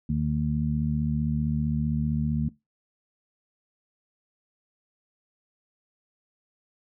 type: harmonic tone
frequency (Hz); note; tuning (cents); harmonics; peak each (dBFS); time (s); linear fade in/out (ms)
75.4; D2; +46; 1 / 2 / 3; -31 / -26 / -27; 0.09-2.49; 5
effects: noise-tail reverb RT60 0.2 s tail -19 dB re dry